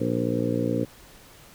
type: harmonic tone with a mistuned harmonic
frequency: 59 Hz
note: A#1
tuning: 22 cents sharp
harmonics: 2 / 3 / 4 / 5 / 6 / 7 / 8 / 9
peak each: -30 / -32 / -29 / -28 / -35 / -35 / -31 / -32 dBFS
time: 0-0.85 s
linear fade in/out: 10 ms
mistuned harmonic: 9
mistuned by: -24 cents
effects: pink hiss -50 dBFS RMS until 1.54 s